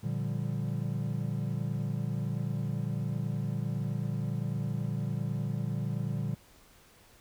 triangle chord, G minor seventh, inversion first, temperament equal, 116.54 / 146.83 / 174.61 / 196 Hz, Bb2 / D3 / F3 / G3, 0 / 0 / 0 / 0 cents, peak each -32 / -32 / -37 / -36 dBFS, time 0.03-6.35 s, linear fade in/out 10 ms, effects pink hiss -59 dBFS RMS until 7.2 s

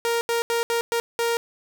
sawtooth tone bursts at uneven times, 466.8 Hz, A#4, 2 cents sharp, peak -17 dBFS, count 6, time 0.05-0.21 / 0.29-0.42 / 0.5-0.63 / 0.7-0.81 / 0.92-1 / 1.19-1.37 s, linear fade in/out 0 ms, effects none

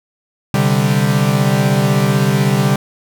45% pulse chord, C suspended second, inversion none, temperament equal, 130.81 / 146.83 / 196 Hz, C3 / D3 / G3, 0 / 0 / 0 cents, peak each -16 dBFS, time 0.54-2.76 s, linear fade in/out 2 ms, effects none

